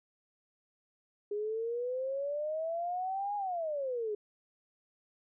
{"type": "exponential two-way sweep", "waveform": "sine", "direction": "up then down", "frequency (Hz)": [408.5, 830.6, 408.5], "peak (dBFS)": -32, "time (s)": [1.31, 4.15], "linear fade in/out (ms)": 5, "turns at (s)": 3.36, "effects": []}